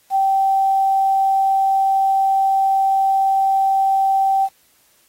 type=tone with quantisation; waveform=sine; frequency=777 Hz; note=G5; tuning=16 cents flat; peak=-13 dBFS; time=0.1-4.49 s; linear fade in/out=50 ms; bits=7; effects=white hiss -57 dBFS RMS until 5.08 s + AAC 48 kbps